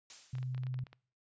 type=noise with exponential decay; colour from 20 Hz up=blue; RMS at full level=-43 dBFS; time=0.1-0.66 s; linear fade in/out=1 ms; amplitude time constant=120 ms
type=tone; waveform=sine; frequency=127.8 Hz; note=C3; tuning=40 cents flat; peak=-35 dBFS; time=0.33-0.84 s; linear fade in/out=5 ms
type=clicks; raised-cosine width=0.3 ms; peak=-36 dBFS; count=11; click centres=0.353 / 0.384 / 0.429 / 0.547 / 0.579 / 0.635 / 0.668 / 0.742 / 0.79 / 0.868 / 0.93 s
effects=noise-tail reverb RT60 0.5 s tail -25 dB re dry + resampled to 16000 Hz